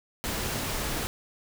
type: noise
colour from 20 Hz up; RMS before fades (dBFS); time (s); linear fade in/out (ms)
pink; -31; 0.24-1.07; 0
effects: none